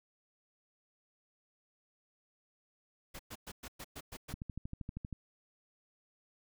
pink noise bursts, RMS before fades -46 dBFS, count 8, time 3.14-4.334 s, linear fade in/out 10 ms, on 53 ms, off 110 ms
click train, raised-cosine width 5 ms, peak -28 dBFS, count 11, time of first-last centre 4.34-5.127 s, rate 12.7 Hz
effects none

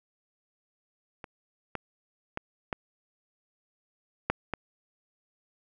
clicks, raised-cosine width 0.5 ms, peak -25 / -17 / -17 / -15 / -9 / -15 dBFS, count 6, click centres 1.242 / 1.753 / 2.374 / 2.728 / 4.3 / 4.537 s, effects none

